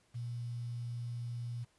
sine tone with quantisation, 119.5 Hz, A#2, 43 cents sharp, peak -37 dBFS, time 0.14-1.65 s, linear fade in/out 20 ms, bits 10, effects pink hiss -71 dBFS RMS until 1.78 s + resampled to 24000 Hz

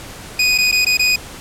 25% pulse tone with dropouts, 2489 Hz, D#7, in tune, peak -8 dBFS, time 0.39-1.16 s, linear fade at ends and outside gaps 5 ms, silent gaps 0.579-0.584 / 0.715-0.724 / 0.849-0.865 / 0.972-0.993 s, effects pink hiss -34 dBFS RMS until 1.4 s + low-pass 12000 Hz 12 dB/octave

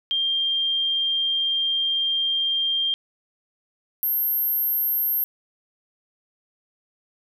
sine tone pair in turn, 3191 / 12764 Hz, G7 / G9, +30 / +30 cents, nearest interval 2 octaves, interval 2400 cents, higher second, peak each -20 dBFS, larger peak neither, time 0.11-2.94 / 4.03-5.24 s, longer first, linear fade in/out 0 ms, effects none

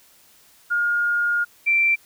sine tone pair in turn, 1422 / 2349 Hz, F6 / D7, +31 / 0 cents, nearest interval major sixth, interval 869 cents, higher second, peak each -18 / -15 dBFS, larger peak second, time 0.7-1.45 / 1.66-1.96 s, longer first, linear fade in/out 20 ms, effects white hiss -54 dBFS RMS until 2.05 s

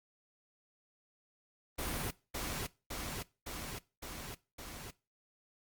pink noise with echo, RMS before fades -37 dBFS, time 1.78-2.11 s, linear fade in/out 10 ms, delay 560 ms, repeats 5, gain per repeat -2 dB, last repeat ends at 4.91 s, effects noise-tail reverb RT60 0.3 s tail -21 dB re dry + Opus 32 kbps

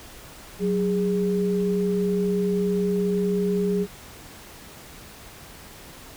sine tone pair together, 185.4 / 410.5 Hz, F#3 / G#4, +4 / -20 cents, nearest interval octave + major second, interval 1376 cents, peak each -23 dBFS, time 0.59-3.87 s, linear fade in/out 50 ms, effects pink hiss -44 dBFS RMS until 6.16 s

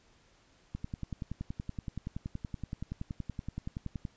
click train, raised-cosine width 5 ms, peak -24 dBFS, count 36, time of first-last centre 0.75-4.052 s, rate 10.6 Hz, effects pink hiss -65 dBFS RMS until 4.16 s + resampled to 16000 Hz

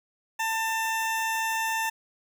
20% pulse tone, 894 Hz, A5, 27 cents sharp, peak -21 dBFS, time 0.39-1.9 s, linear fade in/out 10 ms, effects none

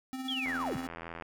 square tone with tremolo, 261.1 Hz, C4, 3 cents flat, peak -35 dBFS, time 0.13-0.87 s, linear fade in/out 0 ms, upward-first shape sine, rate 17 Hz, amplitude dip 45%
sine linear sweep, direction down, 3440 to 61.74 Hz, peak -32 dBFS, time 0.28-0.77 s, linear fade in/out 5 ms
click train, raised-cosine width 0.5 ms, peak -26 dBFS, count 65, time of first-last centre 0.46-1.223 s, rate 83.9 Hz
effects none

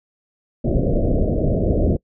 pink low-pass noise, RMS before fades -18 dBFS, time 0.64-1.97 s, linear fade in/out 10 ms, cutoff 660 Hz, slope 96 dB/octave, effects noise-tail reverb RT60 0.1 s tail -25 dB re dry

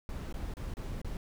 brown noise with dropouts, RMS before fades -38 dBFS, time 0.09-1.17 s, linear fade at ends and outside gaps 1 ms, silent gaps 0.326-0.341 / 0.538-0.569 / 0.739-0.769 / 1.016-1.046 s, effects none

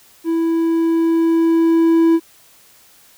triangle tone with level ramp, 329.8 Hz, E4, 1 cent sharp, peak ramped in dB -13 to -7 dBFS, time 0.24-2.2 s, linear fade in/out 50 ms, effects white hiss -49 dBFS RMS until 3.17 s

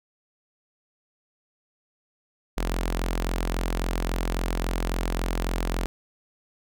sawtooth tone with notch filter, 43.65 Hz, F1, in tune, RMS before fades -27 dBFS, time 2.57-5.86 s, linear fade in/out 0 ms, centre 97 Hz, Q 0.62, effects none

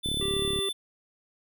square tone, 3520 Hz, A7, in tune, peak -29 dBFS, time 0.03-0.73 s, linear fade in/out 20 ms
click train, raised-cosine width 3 ms, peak -21 dBFS, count 20, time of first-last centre 0.06-0.589 s, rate 35.9 Hz
harmonic tone, 392 Hz, G4, in tune, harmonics 1 / 3 / 5 / 7, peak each -30 / -42 / -46 / -46 dBFS, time 0.21-0.69 s, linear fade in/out 2 ms
effects none

